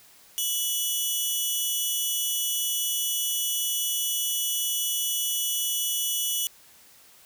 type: tone pair together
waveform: 10% pulse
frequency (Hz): 2960 / 3381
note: F#7 / G#7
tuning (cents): 0 / +30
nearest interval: major second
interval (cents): 230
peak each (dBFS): -18 / -23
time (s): 0.38-6.47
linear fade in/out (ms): 0
effects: white hiss -54 dBFS RMS until 7.25 s